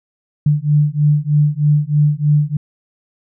sine beating tone pair, 146.83 / 150.03 Hz, D3 / D3, 0 / +37 cents, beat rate 3.2 Hz, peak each -14 dBFS, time 0.46-2.57 s, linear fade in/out 5 ms, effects none

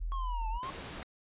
sine tone, 41.37 Hz, E1, 7 cents sharp, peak -32 dBFS, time 0-0.59 s, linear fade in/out 20 ms
triangle linear two-way sweep, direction down then up, 1100 to 868 to 1100 Hz, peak -35 dBFS, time 0.12-0.7 s, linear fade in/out 0 ms, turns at 0.49 s
pink noise, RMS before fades -43 dBFS, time 0.63-1.03 s, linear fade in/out 0 ms
effects resampled to 8000 Hz

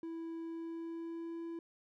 triangle tone with pitch glide, 329.6 to 334 Hz, E4 to E4, 0 to +23 cents, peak -38 dBFS, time 0.03-1.59 s, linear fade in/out 2 ms, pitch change +23 cents, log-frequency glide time 0.39-1.44 s, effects none

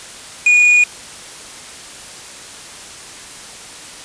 triangle tone with quantisation, 2452 Hz, D#7, 26 cents flat, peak -6 dBFS, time 0.46-0.84 s, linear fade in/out 5 ms, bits 3, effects white hiss -34 dBFS RMS until 4.04 s + resampled to 22050 Hz

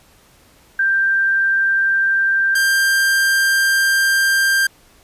sine / 45% pulse tone pair in turn, 1578 / 1586.2 Hz, G6 / G6, +11 / +20 cents, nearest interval unison, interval 9 cents, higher second, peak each -13 dBFS, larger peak neither, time 0.79-2.55 / 2.55-4.67 s, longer second, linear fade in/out 5 ms, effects pink hiss -51 dBFS RMS until 5.03 s + resampled to 32000 Hz

